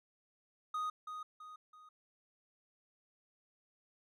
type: tone with echo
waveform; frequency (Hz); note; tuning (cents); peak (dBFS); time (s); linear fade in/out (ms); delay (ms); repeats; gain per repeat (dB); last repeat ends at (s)
triangle; 1244.5; D#6; 0; -33; 0.74-0.9; 5; 330; 3; -7; 1.89
effects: none